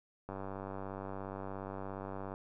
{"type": "click train", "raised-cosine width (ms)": 1, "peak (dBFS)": -28, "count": 200, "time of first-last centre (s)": [0.29, 2.339], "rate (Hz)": 97.1, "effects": []}